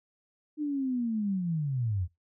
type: linear sweep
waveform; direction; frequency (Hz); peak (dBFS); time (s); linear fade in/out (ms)
sine; down; 305.4 to 82.41; -27; 0.57-2.08; 50
effects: noise-tail reverb RT60 0.2 s tail -18 dB re dry